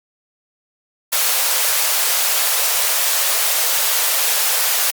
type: high-pass noise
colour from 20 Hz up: white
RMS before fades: -17 dBFS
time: 1.12-4.91 s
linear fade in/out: 10 ms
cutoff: 470 Hz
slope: 48 dB/octave
effects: Opus 48 kbps